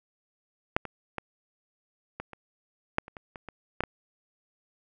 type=clicks; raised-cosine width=0.5 ms; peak=-7 / -21 / -17 / -20 / -28 / -8 / -29 / -26 / -25 / -25 / -12 / -15 dBFS; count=12; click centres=0.765 / 0.853 / 1.183 / 2.2 / 2.333 / 2.984 / 3.081 / 3.168 / 3.358 / 3.487 / 3.806 / 3.837 s; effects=none